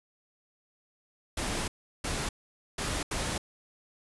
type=noise bursts at uneven times; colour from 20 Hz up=pink; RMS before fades=-32 dBFS; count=4; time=1.37-1.68 / 2.04-2.29 / 2.78-3.03 / 3.11-3.38 s; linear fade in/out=5 ms; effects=resampled to 24000 Hz